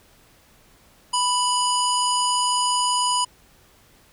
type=harmonic tone; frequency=987.8 Hz; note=B5; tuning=in tune; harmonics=1 / 3 / 5 / 7 / 9 / 10; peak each=-21 / -26 / -28 / -29 / -31 / -31 dBFS; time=1.13-3.25 s; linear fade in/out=10 ms; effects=pink hiss -55 dBFS RMS until 4.12 s